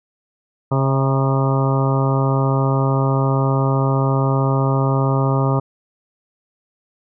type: harmonic tone with a mistuned harmonic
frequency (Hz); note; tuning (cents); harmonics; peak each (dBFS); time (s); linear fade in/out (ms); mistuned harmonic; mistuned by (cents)
135.3; C#3; -42; 1 / 2 / 3 / 4 / 5 / 6 / 7 / 8 / 9; -16 / -24 / -25 / -26 / -28 / -30 / -27 / -31 / -27; 0.71-5.6; 10; 5; -36
effects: none